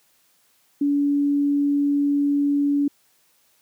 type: tone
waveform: sine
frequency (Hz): 285.7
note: D4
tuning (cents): -48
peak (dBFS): -17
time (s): 0.81-2.88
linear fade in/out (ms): 5
effects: white hiss -62 dBFS RMS until 3.61 s + high-pass 100 Hz 12 dB/octave